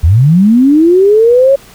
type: linear sweep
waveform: sine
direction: up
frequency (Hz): 70.8 to 558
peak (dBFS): -3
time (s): 0.03-1.56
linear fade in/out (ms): 10
effects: pink hiss -38 dBFS RMS until 1.74 s